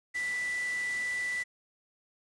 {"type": "tone in noise", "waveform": "sine", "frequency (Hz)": 1975.5, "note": "B6", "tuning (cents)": 0, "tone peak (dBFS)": -30, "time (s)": [0.14, 1.44], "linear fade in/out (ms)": 20, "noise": "white", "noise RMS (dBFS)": -43, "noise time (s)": [0.14, 1.44], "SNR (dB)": 10, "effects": ["resampled to 22050 Hz"]}